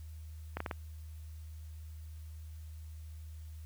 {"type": "clicks", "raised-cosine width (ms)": 0.5, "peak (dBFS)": -21, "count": 4, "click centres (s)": [0.57, 0.604, 0.662, 0.712], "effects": ["added 78 Hz sine -44 dBFS peak until 3.65 s", "white hiss -65 dBFS RMS until 3.65 s"]}